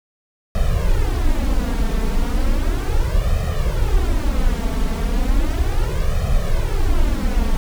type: noise with flanger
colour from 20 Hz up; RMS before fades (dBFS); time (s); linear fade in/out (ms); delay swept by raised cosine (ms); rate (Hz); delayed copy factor
brown; -17; 0.55-7.57; 0; 1.6 to 4.5; 0.35; +0.9
effects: none